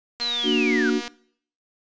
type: click train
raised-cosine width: 0.2 ms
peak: -17 dBFS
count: 211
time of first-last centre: 0.2-1.079 s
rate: 239 Hz
type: linear sweep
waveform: sine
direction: down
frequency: 4208 to 1396.9 Hz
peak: -23 dBFS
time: 0.21-0.9 s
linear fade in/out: 2 ms
type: chord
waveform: sine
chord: Bb augmented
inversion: none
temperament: equal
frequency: 233.1 / 293.7 / 370 Hz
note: Bb3 / D4 / F#4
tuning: 0 / 0 / 0 cents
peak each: -23 dBFS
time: 0.43-1.02 s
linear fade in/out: 50 ms
effects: noise-tail reverb RT60 0.6 s tail -21 dB re dry + resampled to 16000 Hz